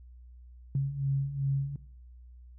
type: beating tone pair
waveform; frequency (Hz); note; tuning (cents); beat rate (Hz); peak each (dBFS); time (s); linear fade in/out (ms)
sine; 135.9 / 138.5; C#3 / C#3; -34 / -1; 2.6; -33 / -28; 0.75-1.76; 2
effects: noise-tail reverb RT60 0.6 s tail -18 dB re dry + added 61 Hz sine -48 dBFS peak until 2.58 s